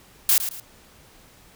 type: noise with echo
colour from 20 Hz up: blue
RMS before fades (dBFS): -17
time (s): 0.29-0.38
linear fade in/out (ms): 2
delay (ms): 110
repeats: 2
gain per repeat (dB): -10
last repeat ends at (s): 0.6
effects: pink hiss -52 dBFS RMS until 1.55 s